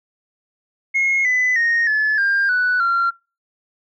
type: tone with pitch steps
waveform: sine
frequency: 2160 / 2004 / 1858.8 / 1724.3 / 1599.6 / 1483.9 / 1376.5 Hz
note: C#7 / B6 / A#6 / A6 / G6 / F#6 / F6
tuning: -45 / +25 / -5 / -35 / +35 / +5 / -25 cents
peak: -13 dBFS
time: 0.94-3.11 s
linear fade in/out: 20 ms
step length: 310 ms
effects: noise-tail reverb RT60 0.3 s tail -25 dB re dry + tanh soft clip ceiling -12 dBFS